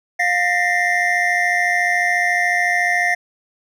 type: tone cluster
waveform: triangle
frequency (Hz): 707 / 1800 / 1894 / 2081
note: F5 / A6 / A#6 / C7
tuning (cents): +21 / +39 / +27 / -10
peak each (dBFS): -19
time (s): 0.19-3.15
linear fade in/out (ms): 10
effects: none